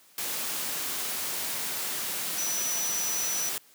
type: tone in noise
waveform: sine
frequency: 5920 Hz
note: F#8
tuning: in tune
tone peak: -29 dBFS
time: 2.38-3.49 s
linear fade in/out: 2 ms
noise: white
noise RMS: -32 dBFS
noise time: 0.18-3.58 s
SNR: 0 dB
effects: white hiss -58 dBFS RMS until 3.74 s + high-pass 150 Hz 12 dB/octave